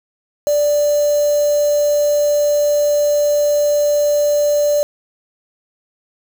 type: tone with quantisation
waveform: sine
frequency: 587.3 Hz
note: D5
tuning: in tune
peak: -12 dBFS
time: 0.47-4.83 s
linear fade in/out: 0 ms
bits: 4
effects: none